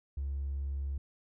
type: tone with hard clipping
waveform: sine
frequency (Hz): 69.4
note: C#2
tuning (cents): +3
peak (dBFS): -33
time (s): 0.17-0.98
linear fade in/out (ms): 5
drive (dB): 1
effects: none